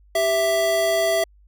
square tone pair together, 392 / 660.1 Hz, G4 / E5, 0 / +2 cents, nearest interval major sixth, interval 902 cents, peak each -27 / -19 dBFS, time 0.15-1.24 s, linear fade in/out 5 ms, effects added 50 Hz sine -50 dBFS peak until 1.47 s

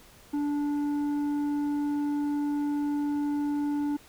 sine tone with tanh clipping, 291.2 Hz, D4, 15 cents flat, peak -27 dBFS, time 0.33-3.97 s, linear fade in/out 10 ms, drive 7 dB, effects pink hiss -54 dBFS RMS until 4.08 s

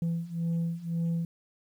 sine beating tone pair, 166.5 / 168.4 Hz, E3 / E3, +18 / +37 cents, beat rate 1.9 Hz, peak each -30 / -28 dBFS, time 0.02-1.25 s, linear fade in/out 2 ms, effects tanh soft clip ceiling -25 dBFS + 10-bit

